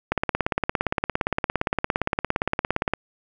click train, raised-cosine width 0.5 ms, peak -6 dBFS, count 50, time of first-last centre 0.12-2.936 s, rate 17.4 Hz, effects none

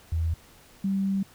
sine tone pair in turn, 81.9 / 194.79 Hz, E2 / G3, -11 / -11 cents, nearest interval octave + minor third, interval 1500 cents, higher second, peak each -23 dBFS, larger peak neither, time 0.12-0.34 / 0.84-1.23 s, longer second, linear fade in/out 5 ms, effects pink hiss -54 dBFS RMS until 1.34 s

